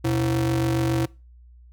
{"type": "ring-modulated tone", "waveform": "square", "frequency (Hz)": 102.2, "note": "G#2", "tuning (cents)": -27, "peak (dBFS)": -18, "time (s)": [0.04, 1.06], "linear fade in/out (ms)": 10, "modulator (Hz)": 228, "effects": ["noise-tail reverb RT60 0.3 s tail -23 dB re dry", "added 60 Hz sine -46 dBFS peak until 1.72 s"]}